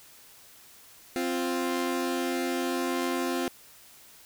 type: tone pair together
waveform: sawtooth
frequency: 262.1 / 349.2 Hz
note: C4 / F4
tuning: +3 / 0 cents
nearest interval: perfect fourth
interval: 497 cents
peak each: -26 dBFS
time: 1.16-3.48 s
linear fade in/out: 0 ms
effects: white hiss -53 dBFS RMS until 4.25 s